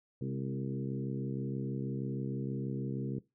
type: harmonic tone with a mistuned harmonic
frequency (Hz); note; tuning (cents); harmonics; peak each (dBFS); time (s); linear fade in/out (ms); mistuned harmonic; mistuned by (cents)
66.3; C2; +23; 2 / 3 / 4 / 5 / 6 / 7; -36 / -40 / -42 / -44 / -46 / -47; 0.21-3.19; 5; 3; +38
effects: noise-tail reverb RT60 0.2 s tail -18 dB re dry